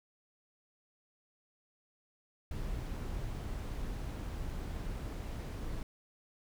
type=noise; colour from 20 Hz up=brown; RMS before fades=-39 dBFS; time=2.51-5.83 s; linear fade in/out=2 ms; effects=none